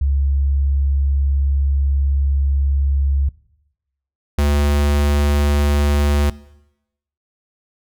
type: tone pair in turn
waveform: sine / square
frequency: 69.3 / 72.53 Hz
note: C#2 / D2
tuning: 0 / -21 cents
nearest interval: minor second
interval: 79 cents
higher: second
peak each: -14 dBFS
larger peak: neither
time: 0.01-3.29 / 4.38-6.3 s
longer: first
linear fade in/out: 5 ms
effects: noise-tail reverb RT60 0.9 s tail -20 dB re dry